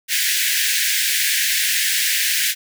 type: high-pass noise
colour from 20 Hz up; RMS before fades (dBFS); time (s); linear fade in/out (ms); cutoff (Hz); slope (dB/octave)
pink; -19; 0.08-2.55; 50; 1600; 96
effects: none